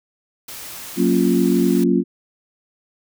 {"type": "noise", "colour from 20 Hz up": "white", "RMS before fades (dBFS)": -34, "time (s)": [0.48, 1.84], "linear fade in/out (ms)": 5}
{"type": "chord", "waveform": "sine", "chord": "Gb major seventh", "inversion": "none", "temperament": "equal", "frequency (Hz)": [185, 233.1, 277.2, 349.2], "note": ["Gb3", "Bb3", "Db4", "F4"], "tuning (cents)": [0, 0, 0, 0], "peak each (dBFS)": -19, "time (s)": [0.96, 2.04], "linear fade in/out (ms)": 50}
{"effects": []}